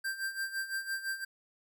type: tone with tremolo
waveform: square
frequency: 1577 Hz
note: G6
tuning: 10 cents sharp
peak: -32 dBFS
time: 0.04-1.25 s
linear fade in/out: 10 ms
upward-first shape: sine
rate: 5.9 Hz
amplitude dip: 75%
effects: none